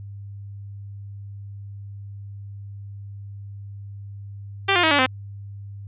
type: tone with pitch steps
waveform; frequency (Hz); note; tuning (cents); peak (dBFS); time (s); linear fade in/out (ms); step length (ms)
5% pulse; 392 / 353.3 / 318.4 / 287 / 258.6; G4 / F4 / D#4 / D4 / C4; 0 / +20 / +40 / -40 / -20; -4; 4.68-5.065; 10; 77
effects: added 100 Hz sine -34 dBFS peak until 5.87 s + resampled to 8000 Hz